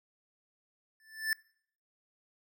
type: tone with exponential growth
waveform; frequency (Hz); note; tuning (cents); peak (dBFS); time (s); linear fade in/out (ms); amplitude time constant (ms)
square; 1760; A6; 0; -26; 1-1.33; 1; 70
effects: noise-tail reverb RT60 0.6 s tail -25 dB re dry